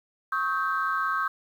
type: tone cluster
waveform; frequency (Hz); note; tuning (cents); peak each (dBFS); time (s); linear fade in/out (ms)
sine; 1101 / 1276 / 1564; C#6 / D#6 / G6; -12 / +43 / -4; -28; 0.32-1.28; 5
effects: tanh soft clip ceiling -16 dBFS + 9-bit